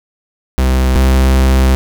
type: tone pair in turn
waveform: 45% pulse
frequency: 64.6 / 65.43 Hz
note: C2 / C2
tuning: -21 / +1 cents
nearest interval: unison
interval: 22 cents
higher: second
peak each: -9 / -7 dBFS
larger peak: second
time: 0.58-0.96 / 0.96-1.75 s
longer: second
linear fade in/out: 0 ms
effects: none